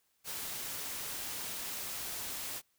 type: noise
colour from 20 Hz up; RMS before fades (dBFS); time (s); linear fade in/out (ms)
white; -40; 0.24-2.62; 50
effects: white hiss -75 dBFS RMS until 2.78 s